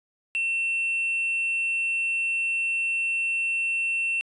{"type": "tone with hard clipping", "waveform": "triangle", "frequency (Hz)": 2700, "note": "E7", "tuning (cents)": 41, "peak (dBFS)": -24, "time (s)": [0.35, 4.21], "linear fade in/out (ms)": 0, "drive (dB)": 5, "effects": ["resampled to 22050 Hz"]}